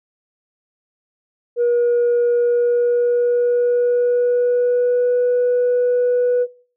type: tone with pitch glide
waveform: sine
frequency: 479.3 to 491.6 Hz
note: A#4 to B4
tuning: +48 to -8 cents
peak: -12 dBFS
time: 1.56-6.47 s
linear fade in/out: 50 ms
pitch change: +44 cents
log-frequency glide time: 2.32-5.16 s
effects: noise-tail reverb RT60 0.4 s tail -20 dB re dry + tanh soft clip ceiling -11 dBFS